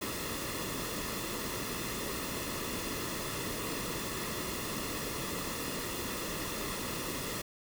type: noise with comb filter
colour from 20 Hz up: pink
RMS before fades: -37 dBFS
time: 0.01-7.42 s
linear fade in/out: 10 ms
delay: 1.3 ms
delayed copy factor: -0.6
effects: none